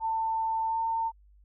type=tone with pitch glide; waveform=sine; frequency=894 to 905.4 Hz; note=A5 to A5; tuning=+27 to +49 cents; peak=-26 dBFS; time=0-1.12 s; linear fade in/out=50 ms; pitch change=+22 cents; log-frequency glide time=0.67-0.82 s; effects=added 50 Hz sine -55 dBFS peak until 1.44 s